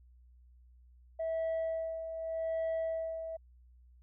sine tone with tremolo, 651 Hz, E5, 22 cents flat, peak -28 dBFS, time 1.19-3.37 s, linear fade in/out 10 ms, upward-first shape sine, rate 0.84 Hz, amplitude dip 65%, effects tanh soft clip ceiling -30 dBFS + added 61 Hz sine -57 dBFS peak until 4.02 s

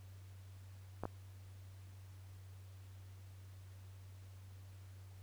clicks, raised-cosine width 1 ms, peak -26 dBFS, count 2, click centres 1.036 / 1.054 s, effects added 95 Hz sine -52 dBFS peak until 5.22 s + pink hiss -67 dBFS RMS until 5.22 s

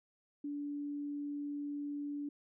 sine tone, 289.2 Hz, D4, 27 cents flat, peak -37 dBFS, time 0.44-2.29 s, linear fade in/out 5 ms, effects none

